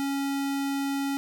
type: tone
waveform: square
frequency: 277.2 Hz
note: C#4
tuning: in tune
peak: -27 dBFS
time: 0-1.17 s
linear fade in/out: 0 ms
effects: none